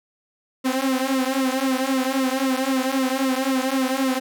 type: tone with flanger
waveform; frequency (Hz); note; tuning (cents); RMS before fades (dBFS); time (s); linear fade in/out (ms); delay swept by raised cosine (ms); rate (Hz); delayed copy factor
sawtooth; 263.6; C4; +13; -22; 0.64-4.2; 20; 1.2 to 4.7; 3.8; -1
effects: none

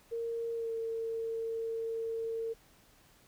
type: tone with pitch glide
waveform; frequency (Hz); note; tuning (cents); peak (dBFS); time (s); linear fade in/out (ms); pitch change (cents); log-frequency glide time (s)
sine; 462.2 to 453.7; A#4 to A#4; -15 to -47; -33; 0.11-2.54; 20; -32; 0.54-0.72
effects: pink hiss -63 dBFS RMS until 3.27 s

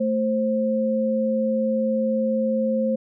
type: tone pair together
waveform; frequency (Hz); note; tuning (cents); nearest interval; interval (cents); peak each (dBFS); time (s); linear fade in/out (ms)
sine; 221.8 / 527.5; A3 / C5; +14 / +14; octave + minor third; 1500; -22 / -22; 0-2.96; 10
effects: none

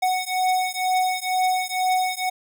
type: beating tone pair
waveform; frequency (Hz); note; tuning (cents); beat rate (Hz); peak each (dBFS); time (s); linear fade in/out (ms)
square; 740 / 742.1; F#5 / F#5; 0 / +5; 2.1; -24; 0.02-2.3; 10
effects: none

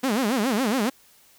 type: tone with vibrato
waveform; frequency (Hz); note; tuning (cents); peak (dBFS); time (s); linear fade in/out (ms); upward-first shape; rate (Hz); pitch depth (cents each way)
sawtooth; 235; A#3; +14; -17; 0.03-0.9; 10; sine; 7.2; 260
effects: white hiss -56 dBFS RMS until 1.38 s

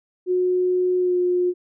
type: tone with pitch glide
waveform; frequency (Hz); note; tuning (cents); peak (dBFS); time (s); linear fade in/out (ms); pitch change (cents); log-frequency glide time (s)
sine; 363.9 to 358.3; F#4 to F4; -29 to +44; -17; 0.26-1.54; 50; -27; 0.98-1.17
effects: none

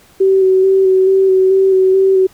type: tone with vibrato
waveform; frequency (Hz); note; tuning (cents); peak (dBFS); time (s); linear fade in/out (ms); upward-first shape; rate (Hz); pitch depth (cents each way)
sine; 380.6; F#4; +49; -7; 0.2-2.27; 10; square; 2.3; 17
effects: pink hiss -47 dBFS RMS until 2.33 s

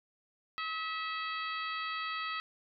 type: harmonic tone with a mistuned harmonic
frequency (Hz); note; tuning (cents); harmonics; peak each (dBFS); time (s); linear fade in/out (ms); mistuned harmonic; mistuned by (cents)
650; E5; -24; 2 / 3 / 4 / 5 / 6 / 7; -37 / -41 / -43 / -45 / -47 / -48; 0.58-2.4; 0; 2; -27
effects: none

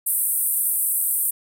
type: band-pass noise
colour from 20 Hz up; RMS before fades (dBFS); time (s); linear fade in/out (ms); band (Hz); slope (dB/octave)
white; -22; 0.06-1.31; 10; 8400 to 15000; 96
effects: none

